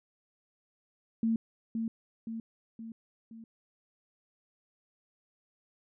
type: tone with echo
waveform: sine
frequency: 226.1 Hz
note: A3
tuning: 47 cents sharp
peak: -25 dBFS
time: 1.23-1.36 s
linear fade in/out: 2 ms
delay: 520 ms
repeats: 4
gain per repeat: -5 dB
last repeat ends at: 3.44 s
effects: none